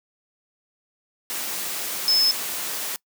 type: tone in noise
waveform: sine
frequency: 5220 Hz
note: E8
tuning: 18 cents flat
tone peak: -16 dBFS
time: 2.08-2.31 s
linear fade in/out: 0 ms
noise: white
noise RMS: -29 dBFS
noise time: 1.3-2.96 s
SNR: +10 dB
effects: noise-tail reverb RT60 0.1 s tail -24 dB re dry + high-pass 200 Hz 12 dB/octave